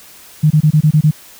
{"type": "tone bursts", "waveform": "sine", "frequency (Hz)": 152.9, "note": "D#3", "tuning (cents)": -30, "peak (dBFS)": -6, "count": 7, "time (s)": [0.43, 1.111], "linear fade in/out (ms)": 10, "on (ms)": 75, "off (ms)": 26, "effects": ["white hiss -40 dBFS RMS until 1.39 s"]}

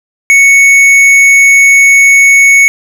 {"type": "tone with tanh clipping", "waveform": "triangle", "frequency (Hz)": 2217, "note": "C#7", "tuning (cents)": 0, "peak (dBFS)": -3, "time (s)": [0.3, 2.68], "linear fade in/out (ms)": 0, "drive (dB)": 14, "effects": []}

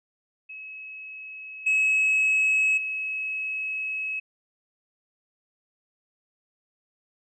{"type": "tone with level steps", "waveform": "sine", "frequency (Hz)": 2571, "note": "E7", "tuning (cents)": -44, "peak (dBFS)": [-37, -17, -27], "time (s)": [0.49, 4.2], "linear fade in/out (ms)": 10, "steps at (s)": [1.66, 2.77], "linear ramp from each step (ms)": 10, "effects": ["tanh soft clip ceiling -17 dBFS"]}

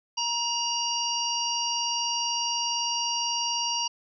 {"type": "harmonic tone with a mistuned harmonic", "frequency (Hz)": 946, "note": "A#5", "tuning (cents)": 25, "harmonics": [1, 3, 5, 6], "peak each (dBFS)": [-31, -31, -31, -31], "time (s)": [0.17, 3.88], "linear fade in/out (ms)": 10, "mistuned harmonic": 5, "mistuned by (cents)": -27, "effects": []}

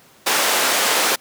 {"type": "band-pass noise", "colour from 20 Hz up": "pink", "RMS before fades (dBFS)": -18, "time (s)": [0.26, 1.16], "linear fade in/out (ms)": 10, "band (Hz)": [520, 14000], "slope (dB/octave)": 12, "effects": ["pink hiss -50 dBFS RMS until 1.2 s", "high-pass 150 Hz 12 dB/octave"]}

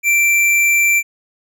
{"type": "tone with hard clipping", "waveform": "sine", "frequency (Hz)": 2349, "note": "D7", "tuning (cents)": 0, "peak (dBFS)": -12, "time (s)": [0.03, 1.03], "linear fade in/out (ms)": 50, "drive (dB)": 14, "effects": []}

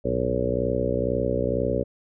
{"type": "harmonic tone with a mistuned harmonic", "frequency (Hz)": 62.1, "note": "B1", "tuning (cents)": 10, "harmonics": [1, 2, 3, 4, 5, 6, 7, 8, 9], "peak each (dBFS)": [-32, -31, -33, -31, -33, -33, -29, -29, -28], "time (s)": [0.04, 1.84], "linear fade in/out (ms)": 20, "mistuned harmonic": 2, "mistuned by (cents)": -81, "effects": []}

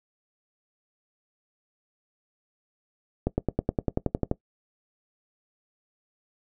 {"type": "accelerating click train", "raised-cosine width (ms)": 2, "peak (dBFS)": -10, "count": 12, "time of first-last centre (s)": [3.27, 4.314], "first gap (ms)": 110, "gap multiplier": 0.97, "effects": ["noise-tail reverb RT60 0.1 s tail -19 dB re dry"]}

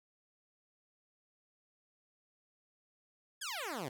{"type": "exponential sweep", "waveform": "10% pulse", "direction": "down", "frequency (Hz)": [1760, 118.7], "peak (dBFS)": -30, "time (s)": [3.41, 3.89], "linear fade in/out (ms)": 10, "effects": []}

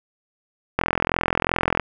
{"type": "click train", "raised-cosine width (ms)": 0.5, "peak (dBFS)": -3, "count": 44, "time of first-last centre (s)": [0.79, 1.797], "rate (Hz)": 42.7, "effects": []}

